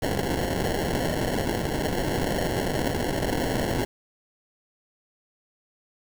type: noise with sample-and-hold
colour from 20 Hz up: blue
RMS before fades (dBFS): -26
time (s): 0.02-3.85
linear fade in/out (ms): 5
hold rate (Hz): 1225
effects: none